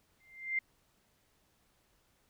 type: tone with exponential growth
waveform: sine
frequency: 2093 Hz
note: C7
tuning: in tune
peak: -27 dBFS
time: 0.2-0.59 s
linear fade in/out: 5 ms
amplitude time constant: 84 ms
effects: pink hiss -72 dBFS RMS until 2.29 s